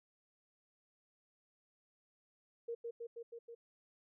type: tone with echo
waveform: sine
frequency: 466.8 Hz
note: A#4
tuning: 2 cents sharp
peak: -38 dBFS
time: 2.68-2.75 s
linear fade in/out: 10 ms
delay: 160 ms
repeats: 5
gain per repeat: -2 dB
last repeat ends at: 3.55 s
effects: none